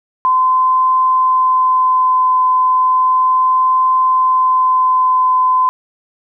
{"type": "tone with vibrato", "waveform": "sine", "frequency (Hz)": 1026, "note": "C6", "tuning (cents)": -34, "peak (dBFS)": -9, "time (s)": [0.25, 5.69], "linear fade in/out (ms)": 0, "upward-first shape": "triangle", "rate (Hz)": 0.34, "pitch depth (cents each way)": 10, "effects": []}